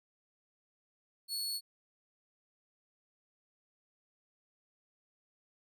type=tone; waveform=sawtooth; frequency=4393 Hz; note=C#8; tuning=16 cents flat; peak=-32 dBFS; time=1.28-1.61 s; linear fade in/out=50 ms; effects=none